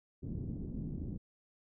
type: low-pass noise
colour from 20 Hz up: white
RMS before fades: -40 dBFS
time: 0.22-1.18 s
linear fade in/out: 20 ms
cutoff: 260 Hz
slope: 24 dB/octave
effects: none